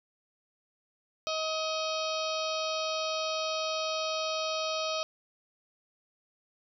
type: harmonic tone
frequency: 632 Hz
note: D#5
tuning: 27 cents sharp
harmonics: 1 / 2 / 4 / 5 / 6 / 7 / 8 / 9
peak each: -33 / -36 / -39 / -40 / -41 / -41 / -42 / -43 dBFS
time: 1.27-5.03 s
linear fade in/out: 0 ms
effects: none